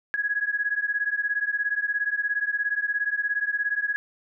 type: beating tone pair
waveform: sine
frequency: 1661.2 / 1678.2 Hz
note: G#6 / G#6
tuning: 0 / +18 cents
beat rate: 17 Hz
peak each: -26 / -27 dBFS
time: 0.14-3.96 s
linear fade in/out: 0 ms
effects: none